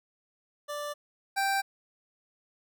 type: tone pair in turn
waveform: 25% pulse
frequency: 587.3 / 784 Hz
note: D5 / G5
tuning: 0 / 0 cents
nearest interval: perfect fourth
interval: 500 cents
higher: second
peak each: -30 / -22 dBFS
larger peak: second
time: 0.68-0.94 / 1.36-1.62 s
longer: neither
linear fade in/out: 20 ms
effects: none